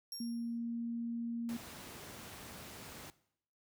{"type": "tone with exponential decay", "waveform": "25% pulse", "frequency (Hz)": 5550, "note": "F8", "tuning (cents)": -12, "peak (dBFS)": -35, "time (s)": [0.12, 0.58], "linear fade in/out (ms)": 2, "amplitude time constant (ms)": 100}
{"type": "tone", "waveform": "sine", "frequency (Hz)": 233.7, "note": "A#3", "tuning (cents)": 5, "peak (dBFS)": -36, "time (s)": [0.2, 1.57], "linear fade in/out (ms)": 5}
{"type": "noise", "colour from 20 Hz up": "pink", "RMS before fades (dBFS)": -49, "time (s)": [1.49, 3.1], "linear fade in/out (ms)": 0}
{"effects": ["noise-tail reverb RT60 0.7 s tail -19 dB re dry", "high-pass 80 Hz 12 dB/octave"]}